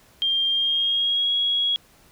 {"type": "tone with pitch glide", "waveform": "sine", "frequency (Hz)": [3193, 3319], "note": ["G7", "G#7"], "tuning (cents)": [31, -2], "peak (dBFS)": -19, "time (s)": [0.22, 1.76], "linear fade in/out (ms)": 0, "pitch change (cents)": 67, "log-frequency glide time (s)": [0.49, 1.32], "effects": ["pink hiss -55 dBFS RMS until 2.11 s"]}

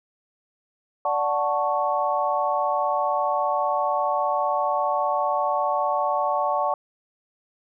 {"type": "chord", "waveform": "sine", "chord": "D major seventh", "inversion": "none", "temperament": "equal with one note detuned", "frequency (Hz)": [585, 740, 880, 1108.7], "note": ["D5", "F#5", "A5", "C#6"], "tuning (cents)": [-7, 0, 0, 0], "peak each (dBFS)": -26, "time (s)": [1.05, 6.74], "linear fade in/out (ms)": 2, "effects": []}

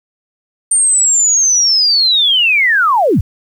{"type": "linear sweep", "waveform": "sine", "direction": "down", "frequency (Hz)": [8900, 51.2], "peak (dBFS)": -8, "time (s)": [0.71, 3.21], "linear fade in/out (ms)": 5, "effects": ["7-bit"]}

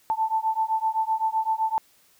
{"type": "beating tone pair", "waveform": "sine", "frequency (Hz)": [880, 887.8], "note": ["A5", "A5"], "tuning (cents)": [0, 15], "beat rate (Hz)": 7.8, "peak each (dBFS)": -25, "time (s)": [0.1, 1.78], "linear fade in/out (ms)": 0, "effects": ["white hiss -60 dBFS RMS until 2.19 s"]}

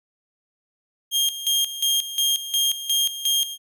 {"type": "tone with tremolo", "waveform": "sawtooth", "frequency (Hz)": 3221, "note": "G7", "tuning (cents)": 46, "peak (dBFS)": -15, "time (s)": [1.11, 3.58], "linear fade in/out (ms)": 50, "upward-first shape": "square", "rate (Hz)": 2.8, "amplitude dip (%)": 75, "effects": []}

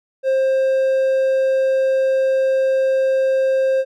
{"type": "tone", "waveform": "triangle", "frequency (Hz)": 530, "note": "C5", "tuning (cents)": 22, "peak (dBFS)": -12, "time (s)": [0.23, 3.85], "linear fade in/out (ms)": 50, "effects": []}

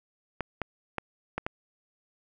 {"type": "clicks", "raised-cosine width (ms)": 0.5, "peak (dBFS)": -15, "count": 5, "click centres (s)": [0.407, 0.617, 0.983, 1.38, 1.465], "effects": []}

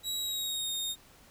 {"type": "tone with pitch glide", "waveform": "sawtooth", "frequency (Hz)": [3869, 3696], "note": ["B7", "A#7"], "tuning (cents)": [-36, -16], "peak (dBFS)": -29, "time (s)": [0.03, 0.96], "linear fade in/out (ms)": 50, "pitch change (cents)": -80, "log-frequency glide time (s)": [0.16, 0.71], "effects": ["pink hiss -58 dBFS RMS until 1.3 s"]}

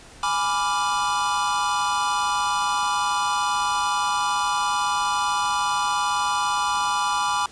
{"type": "chord", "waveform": "square", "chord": "G# diminished seventh", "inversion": "none", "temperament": "equal", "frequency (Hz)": [830.6, 987.8, 1174.7, 1396.9], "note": ["G#5", "B5", "D6", "F6"], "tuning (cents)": [0, 0, 0, 0], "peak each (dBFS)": [-28, -26, -26, -31], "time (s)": [0.23, 7.46], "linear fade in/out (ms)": 2, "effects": ["pink hiss -46 dBFS RMS until 7.51 s", "resampled to 22050 Hz"]}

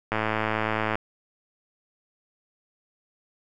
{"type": "click train", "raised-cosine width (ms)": 0.5, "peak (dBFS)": -10, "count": 92, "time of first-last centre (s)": [0.12, 0.955], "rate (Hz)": 109, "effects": []}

